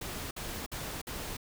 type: noise bursts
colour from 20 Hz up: pink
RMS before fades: -39 dBFS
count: 4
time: 0.01-1.369 s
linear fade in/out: 5 ms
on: 300 ms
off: 53 ms
effects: none